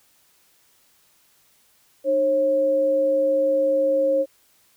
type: tone pair together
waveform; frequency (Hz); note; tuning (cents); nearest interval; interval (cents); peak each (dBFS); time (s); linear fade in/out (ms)
sine; 304.1 / 541.8; D#4 / C#5; -40 / -40; minor seventh; 1000; -28 / -17; 2.04-4.26; 50
effects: white hiss -60 dBFS RMS until 4.76 s